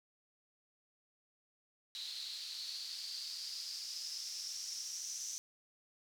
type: noise with band-pass filter sweep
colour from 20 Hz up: white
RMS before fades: -44 dBFS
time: 1.95-5.38 s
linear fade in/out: 0 ms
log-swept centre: 4000 to 6000 Hz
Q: 7.4
effects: none